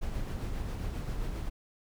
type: noise with tremolo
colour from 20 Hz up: brown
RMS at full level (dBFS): -33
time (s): 0.01-1.5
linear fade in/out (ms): 20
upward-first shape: sine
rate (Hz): 7.5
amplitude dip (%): 30
effects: none